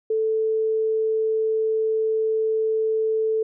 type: tone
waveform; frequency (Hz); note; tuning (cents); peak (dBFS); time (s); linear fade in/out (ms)
sine; 440; A4; 0; -19; 0.1-3.43; 5
effects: none